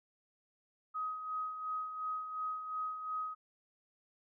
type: tone with tremolo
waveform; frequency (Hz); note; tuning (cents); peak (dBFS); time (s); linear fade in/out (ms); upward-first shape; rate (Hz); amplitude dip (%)
sine; 1260; D#6; +21; -34; 0.94-3.35; 20; sine; 2.8; 55
effects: none